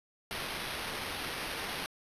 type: noise with sample-and-hold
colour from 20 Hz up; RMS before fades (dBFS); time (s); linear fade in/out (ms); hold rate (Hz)
white; -38; 0.31-1.86; 0; 7350
effects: resampled to 32000 Hz